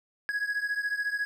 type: beating tone pair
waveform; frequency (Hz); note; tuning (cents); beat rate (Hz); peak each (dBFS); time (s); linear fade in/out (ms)
triangle; 1661.2 / 1675.2; G#6 / G#6; 0 / +15; 14; -28 / -31; 0.29-1.25; 0
effects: none